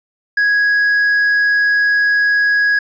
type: tone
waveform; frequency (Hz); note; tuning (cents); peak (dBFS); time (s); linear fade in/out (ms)
triangle; 1661.2; G#6; 0; -9; 0.37-2.79; 5
effects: resampled to 16000 Hz